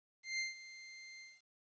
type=tone with ADSR envelope; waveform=sawtooth; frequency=2093 Hz; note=C7; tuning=in tune; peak=-31 dBFS; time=0.23-1.42 s; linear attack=160 ms; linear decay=150 ms; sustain=-16 dB; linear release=210 ms; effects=resampled to 16000 Hz + 12-bit